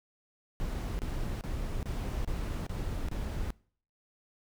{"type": "noise bursts", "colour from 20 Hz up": "brown", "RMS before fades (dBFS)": -34, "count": 7, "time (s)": [0.6, 3.504], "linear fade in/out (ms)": 0, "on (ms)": 390, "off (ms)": 29, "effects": ["noise-tail reverb RT60 0.5 s tail -23 dB re dry"]}